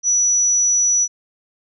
sine tone, 5900 Hz, F#8, 6 cents flat, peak -13 dBFS, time 0.03-1.08 s, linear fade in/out 50 ms, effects none

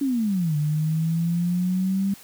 sine exponential two-way sweep, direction down then up, 286.3 to 147.8 to 198.5 Hz, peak -20 dBFS, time 0.01-2.14 s, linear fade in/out 5 ms, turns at 0.56 s, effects white hiss -47 dBFS RMS until 2.23 s

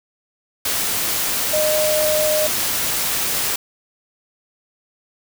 sine tone in noise, 613 Hz, D#5, 26 cents flat, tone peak -17 dBFS, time 1.53-2.47 s, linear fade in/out 5 ms, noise white, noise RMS -21 dBFS, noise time 0.65-3.56 s, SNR +1 dB, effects none

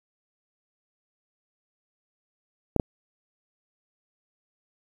clicks, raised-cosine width 2 ms, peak -8 dBFS, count 2, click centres 2.763 / 2.798 s, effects 8-bit

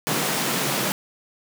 pink high-pass noise, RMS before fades -24 dBFS, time 0.07-0.92 s, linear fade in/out 0 ms, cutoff 130 Hz, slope 96 dB/octave, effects none

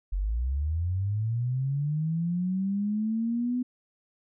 sine linear sweep, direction up, 43.65 to 251.7 Hz, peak -25 dBFS, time 0.12-3.63 s, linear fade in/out 10 ms, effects none

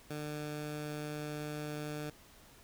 15% pulse tone, 149.8 Hz, D3, 35 cents sharp, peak -32 dBFS, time 0.1-2.1 s, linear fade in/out 5 ms, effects pink hiss -59 dBFS RMS until 2.63 s

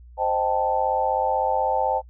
sine chord, A half-diminished seventh, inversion first, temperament equal, 523.3 / 622.3 / 784 / 880 Hz, C5 / Eb5 / G5 / A5, 0 / 0 / 0 / 0 cents, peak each -26 / -28 / -24 / -24 dBFS, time 0.17-2.02 s, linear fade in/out 50 ms, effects noise-tail reverb RT60 0.1 s tail -24 dB re dry + added 60 Hz sine -43 dBFS peak until 2.09 s

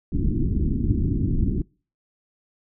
pink low-pass noise, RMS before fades -22 dBFS, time 0.12-1.62 s, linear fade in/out 5 ms, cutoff 330 Hz, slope 48 dB/octave, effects noise-tail reverb RT60 0.4 s tail -26 dB re dry

